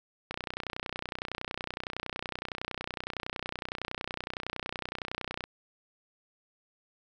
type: click train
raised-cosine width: 0.3 ms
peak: -18 dBFS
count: 159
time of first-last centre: 0.31-5.44 s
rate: 30.8 Hz
effects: none